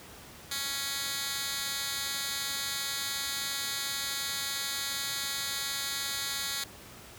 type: tone with high-pass filter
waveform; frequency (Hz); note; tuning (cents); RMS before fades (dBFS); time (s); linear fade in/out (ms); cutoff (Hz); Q
10% pulse; 277.2; C#4; 0; -34; 0.51-6.64; 5; 3000; 1
effects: pink hiss -49 dBFS RMS until 7.18 s + high-pass 60 Hz 12 dB/octave